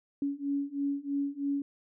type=beating tone pair; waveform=sine; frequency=279.9 / 283 Hz; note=C#4 / C#4; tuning=+17 / +36 cents; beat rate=3.1 Hz; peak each=-33 / -32 dBFS; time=0.22-1.62 s; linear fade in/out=2 ms; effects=none